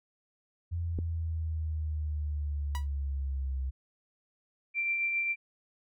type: exponential sweep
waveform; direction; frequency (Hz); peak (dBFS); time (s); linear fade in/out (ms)
sine; down; 85.8 to 65.41; -30; 0.71-3.71; 20
type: click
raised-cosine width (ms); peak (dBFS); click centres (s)
3; -22; 0.988
type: tone with exponential decay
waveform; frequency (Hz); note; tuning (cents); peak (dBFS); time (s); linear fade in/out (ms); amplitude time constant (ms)
sawtooth; 974; B5; -24; -30; 2.75-2.87; 0; 24
type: tone with tremolo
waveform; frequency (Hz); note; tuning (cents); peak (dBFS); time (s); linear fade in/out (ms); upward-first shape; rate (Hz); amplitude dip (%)
sine; 2356; D7; +5; -26; 4.74-5.36; 50; triangle; 7.4; 35
effects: none